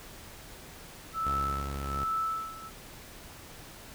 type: tone with tremolo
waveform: sine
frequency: 1314 Hz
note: E6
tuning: 6 cents flat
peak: -27 dBFS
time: 1.13-2.71 s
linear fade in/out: 50 ms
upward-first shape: sine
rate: 1.2 Hz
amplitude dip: 85%
type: tone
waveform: sawtooth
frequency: 69.3 Hz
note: C#2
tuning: in tune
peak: -30 dBFS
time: 1.26-2.04 s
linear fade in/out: 5 ms
effects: pink hiss -48 dBFS RMS until 3.94 s